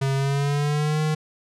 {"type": "tone with pitch glide", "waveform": "square", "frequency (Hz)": [135.9, 154.32], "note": ["C#3", "D#3"], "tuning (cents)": [-34, -14], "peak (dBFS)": -21, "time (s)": [0.01, 1.15], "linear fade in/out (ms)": 10, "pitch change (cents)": 220, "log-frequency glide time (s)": [0.15, 1.01], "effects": ["low-pass 9000 Hz 12 dB/octave"]}